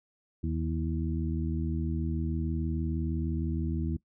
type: harmonic tone with a mistuned harmonic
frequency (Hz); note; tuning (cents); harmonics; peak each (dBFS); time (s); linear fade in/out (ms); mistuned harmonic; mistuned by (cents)
79.6; D#2; +40; 1 / 2 / 3 / 4; -31 / -34 / -36 / -37; 0.43-3.97; 10; 4; +36
effects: noise-tail reverb RT60 0.1 s tail -19 dB re dry